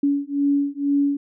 sine beating tone pair, 282.2 / 284.3 Hz, C#4 / C#4, +31 / +44 cents, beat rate 2.1 Hz, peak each -21 dBFS, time 0.03-1.17 s, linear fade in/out 5 ms, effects none

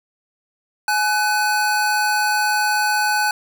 square tone pair together, 841.8 / 1500 Hz, G#5 / F#6, +23 / +23 cents, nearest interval minor seventh, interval 1000 cents, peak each -20 / -20 dBFS, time 0.88-3.31 s, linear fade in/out 2 ms, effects 8-bit

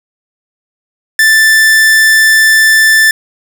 45% pulse tone, 1765 Hz, A6, 5 cents sharp, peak -4 dBFS, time 1.19-3.11 s, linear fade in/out 2 ms, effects none

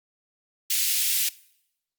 white high-pass noise, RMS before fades -24 dBFS, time 0.7-1.29 s, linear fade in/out 5 ms, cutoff 2300 Hz, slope 24 dB/octave, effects noise-tail reverb RT60 0.8 s tail -21 dB re dry + Opus 48 kbps

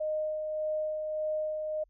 sine tone with tremolo, 617 Hz, D#5, 15 cents flat, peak -28 dBFS, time 0-1.84 s, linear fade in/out 10 ms, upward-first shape sine, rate 1.7 Hz, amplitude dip 35%, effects added 45 Hz sine -63 dBFS peak until 1.89 s

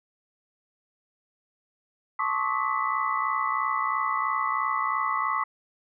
sine tone cluster, 877 / 1081 / 1144 / 1271 / 1994 Hz, A5 / C#6 / D6 / D#6 / B6, -6 / -44 / -46 / +36 / +16 cents, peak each -34 / -28 / -29 / -31 / -33 dBFS, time 2.19-5.44 s, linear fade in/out 5 ms, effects none

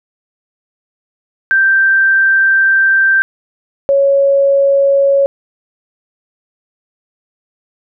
sine tone pair in turn, 1568 / 554.4 Hz, G6 / C#5, 0 / 0 cents, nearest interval octave + tritone, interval 1800 cents, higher first, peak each -7 dBFS, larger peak neither, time 1.51-3.22 / 3.89-5.26 s, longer first, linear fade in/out 0 ms, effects none

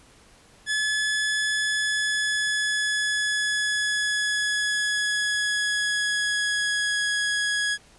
sawtooth tone with pitch glide, 1713 to 1670 Hz, A6 to G#6, -47 to +9 cents, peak -19 dBFS, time 0.66-7.78 s, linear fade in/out 50 ms, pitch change -44 cents, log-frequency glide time 1.59-7.03 s, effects pink hiss -54 dBFS RMS until 7.98 s + resampled to 24000 Hz

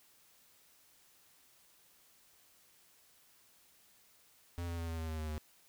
square tone with pitch steps, 86.4 / 84.92 / 83.46 / 82.02 / 80.61 / 79.23 / 77.87 / 76.53 Hz, F2 / F2 / E2 / E2 / E2 / D#2 / D#2 / D#2, -18 / -48 / +22 / -8 / -38 / +32 / +2 / -28 cents, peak -38 dBFS, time 4.58-5.38 s, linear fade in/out 0 ms, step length 100 ms, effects white hiss -66 dBFS RMS until 5.68 s

